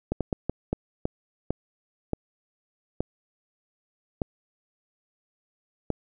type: slowing click train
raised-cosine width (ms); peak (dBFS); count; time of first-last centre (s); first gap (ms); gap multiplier
2; -12; 11; 0.12-5.903; 87; 1.39
effects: none